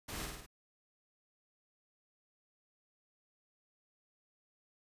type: noise with echo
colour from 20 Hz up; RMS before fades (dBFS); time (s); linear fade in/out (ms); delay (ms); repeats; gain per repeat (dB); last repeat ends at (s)
pink; -43; 0.08-0.26; 10; 51; 4; -3; 0.464
effects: resampled to 32000 Hz